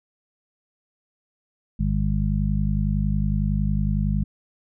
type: harmonic tone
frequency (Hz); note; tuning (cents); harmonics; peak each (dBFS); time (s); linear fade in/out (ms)
50.9; G#1; -34; 1 / 2 / 3 / 4; -23 / -28 / -25 / -26; 1.79-4.24; 10
effects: none